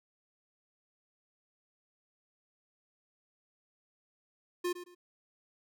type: tone with echo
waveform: square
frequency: 354.5 Hz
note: F4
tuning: 26 cents sharp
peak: -31 dBFS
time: 4.64-4.73 s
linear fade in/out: 10 ms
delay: 110 ms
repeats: 2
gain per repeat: -12 dB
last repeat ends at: 4.95 s
effects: none